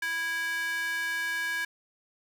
square tone with high-pass filter, 329.6 Hz, E4, in tune, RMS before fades -31 dBFS, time 0.02-1.65 s, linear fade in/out 5 ms, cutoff 1700 Hz, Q 4.4, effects none

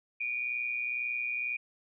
sine tone pair together, 2331 / 2453 Hz, D7 / D#7, -14 / -25 cents, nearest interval minor second, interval 89 cents, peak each -36 / -32 dBFS, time 0.2-1.57 s, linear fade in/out 10 ms, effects none

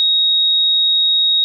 sine tone, 3769 Hz, A#7, 18 cents sharp, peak -11 dBFS, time 0-1.44 s, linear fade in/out 0 ms, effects none

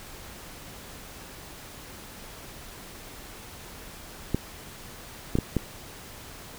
clicks, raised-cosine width 3 ms, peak -10 dBFS, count 4, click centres 4.346 / 5.354 / 5.387 / 5.567 s, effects pink hiss -44 dBFS RMS until 6.58 s

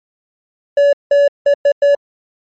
triangle tone bursts at uneven times, 570 Hz, C#5, 48 cents sharp, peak -5 dBFS, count 5, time 0.77-0.93 / 1.11-1.28 / 1.46-1.54 / 1.65-1.72 / 1.82-1.95 s, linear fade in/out 5 ms, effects MP3 32 kbps

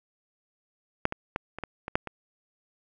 clicks, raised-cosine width 0.5 ms, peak -7 / -16 / -13 / -22 / -17 / -19 / -7 / -20 dBFS, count 8, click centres 1.054 / 1.124 / 1.361 / 1.586 / 1.637 / 1.881 / 1.955 / 2.073 s, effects none

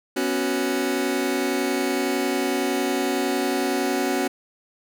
sawtooth chord, B suspended second, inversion none, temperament just, 246.9 / 277.8 / 370.4 Hz, B3 / C#4 / F#4, 0 / +4 / +2 cents, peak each -24 / -21 / -21 dBFS, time 0.16-4.28 s, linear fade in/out 10 ms, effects none

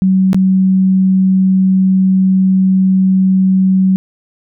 sine tone with dropouts, 188.9 Hz, F#3, 36 cents sharp, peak -7 dBFS, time 0.02-3.96 s, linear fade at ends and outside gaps 0 ms, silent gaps 0.331-0.345 s, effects none

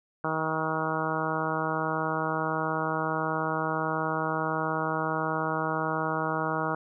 harmonic tone, 158.5 Hz, D#3, 32 cents sharp, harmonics 1 / 2 / 3 / 4 / 5 / 6 / 7 / 8 / 9, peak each -35 / -35 / -35 / -35 / -35 / -35 / -35 / -35 / -35 dBFS, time 0.24-6.75 s, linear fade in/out 2 ms, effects none

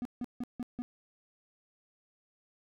triangle tone bursts, 244.3 Hz, B3, 19 cents flat, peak -31 dBFS, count 5, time 0.02-0.82 s, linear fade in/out 0 ms, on 32 ms, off 160 ms, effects none

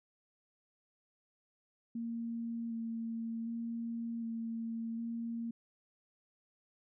sine tone with vibrato, 229.8 Hz, A#3, 25 cents flat, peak -36 dBFS, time 1.95-5.51 s, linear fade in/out 5 ms, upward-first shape square, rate 0.66 Hz, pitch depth 13 cents each way, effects none

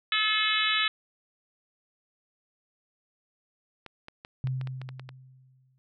harmonic tone, 430.8 Hz, A4, 37 cents flat, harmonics 3 / 4 / 5 / 6 / 7 / 8 / 9, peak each -31 / -31 / -31 / -31 / -31 / -31 / -31 dBFS, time 0.12-0.88 s, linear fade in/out 2 ms
clicks, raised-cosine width 0.3 ms, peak -26 dBFS, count 10, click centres 3.863 / 4.084 / 4.249 / 4.472 / 4.613 / 4.673 / 4.816 / 4.89 / 4.996 / 5.091 s
sine tone with exponential decay, 130 Hz, C3, 11 cents flat, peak -25 dBFS, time 4.44-5.78 s, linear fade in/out 0 ms, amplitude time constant 290 ms
effects none

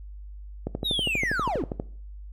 click train, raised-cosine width 2 ms, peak -15 dBFS, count 15, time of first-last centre 0.67-1.799 s, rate 12.4 Hz
triangle linear sweep, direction down, 3913 to 185 Hz, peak -23 dBFS, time 0.84-1.64 s, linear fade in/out 20 ms
effects noise-tail reverb RT60 0.5 s tail -19 dB re dry + added 50 Hz sine -38 dBFS peak until 2.32 s

